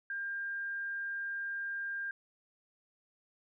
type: tone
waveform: sine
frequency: 1600 Hz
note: G6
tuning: 35 cents sharp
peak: -35 dBFS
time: 0.1-2.11 s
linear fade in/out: 2 ms
effects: none